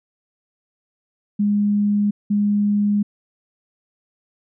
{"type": "tone bursts at uneven times", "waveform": "sine", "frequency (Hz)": 205.7, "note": "G#3", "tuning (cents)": -16, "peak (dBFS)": -15, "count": 2, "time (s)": [[1.39, 2.11], [2.3, 3.03]], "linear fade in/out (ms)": 10, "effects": []}